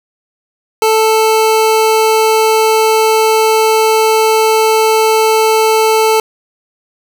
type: tone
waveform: 25% pulse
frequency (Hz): 440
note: A4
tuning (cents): 0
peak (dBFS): -4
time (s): 0.82-6.2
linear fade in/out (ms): 2
effects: none